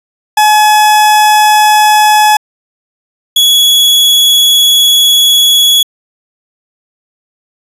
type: tone pair in turn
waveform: 40% pulse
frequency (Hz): 850 / 3369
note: G#5 / G#7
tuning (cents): +40 / +24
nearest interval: 2 octaves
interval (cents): 2384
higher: second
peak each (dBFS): -3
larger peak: neither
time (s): 0.37-2.37 / 3.36-5.83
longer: second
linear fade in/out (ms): 5
effects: resampled to 32000 Hz + 7-bit